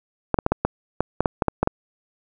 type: clicks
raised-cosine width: 1 ms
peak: -4 dBFS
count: 12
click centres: 0.343 / 0.388 / 0.464 / 0.52 / 0.65 / 1.006 / 1.206 / 1.258 / 1.422 / 1.483 / 1.63 / 1.674 s
effects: none